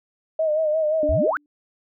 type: tone with vibrato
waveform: sine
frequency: 622.3 Hz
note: D#5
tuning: in tune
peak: -18 dBFS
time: 0.39-1.31 s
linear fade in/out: 5 ms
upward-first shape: sine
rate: 5.7 Hz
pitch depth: 59 cents each way
type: tone with exponential decay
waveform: sine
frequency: 293.7 Hz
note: D4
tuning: in tune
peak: -23 dBFS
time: 1.03-1.46 s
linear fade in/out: 1 ms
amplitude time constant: 92 ms
type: exponential sweep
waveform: sine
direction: up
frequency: 52.7 to 1626 Hz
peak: -21 dBFS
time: 1.09-1.37 s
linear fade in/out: 0 ms
effects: none